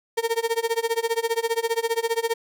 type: tone with tremolo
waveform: 35% pulse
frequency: 459 Hz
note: A#4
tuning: 27 cents flat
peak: -17 dBFS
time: 0.17-2.34 s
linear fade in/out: 10 ms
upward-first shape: sine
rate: 15 Hz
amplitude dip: 95%
effects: none